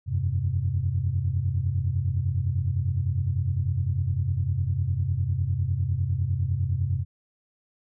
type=chord; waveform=sine; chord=F suspended second; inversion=none; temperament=equal with one note detuned; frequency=87.31 / 97.21 / 130.81 Hz; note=F2 / G2 / C3; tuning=0 / -14 / 0 cents; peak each=-27 / -26 / -27 dBFS; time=0.06-7.05 s; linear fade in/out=50 ms; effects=tanh soft clip ceiling -13 dBFS